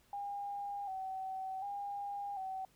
sine tone with vibrato, 784 Hz, G5, in tune, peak -38 dBFS, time 0.13-2.65 s, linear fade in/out 2 ms, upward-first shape square, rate 0.67 Hz, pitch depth 51 cents each way, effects pink hiss -69 dBFS RMS until 2.75 s

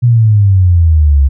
sine exponential sweep, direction down, 123.4 to 66.8 Hz, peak -4 dBFS, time 0.02-1.29 s, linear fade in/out 20 ms, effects none

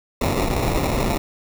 pink noise with sample-and-hold, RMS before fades -21 dBFS, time 0.21-1.18 s, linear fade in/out 5 ms, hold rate 1575 Hz, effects none

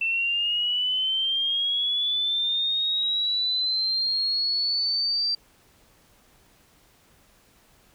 sine linear sweep, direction up, 2671 to 4699 Hz, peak -22 dBFS, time 0.01-5.35 s, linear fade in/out 5 ms, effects pink hiss -59 dBFS RMS until 7.94 s

